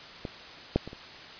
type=clicks; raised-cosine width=2 ms; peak=-20 / -9 / -25 / -29 dBFS; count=4; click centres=0.252 / 0.76 / 0.876 / 0.931 s; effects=white hiss -45 dBFS RMS until 1.39 s + resampled to 11025 Hz